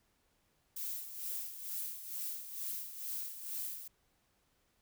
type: noise with tremolo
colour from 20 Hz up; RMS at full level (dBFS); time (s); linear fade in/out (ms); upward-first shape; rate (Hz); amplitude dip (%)
violet; -39; 0.76-3.88; 5; sine; 2.2; 65
effects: pink hiss -75 dBFS RMS until 4.81 s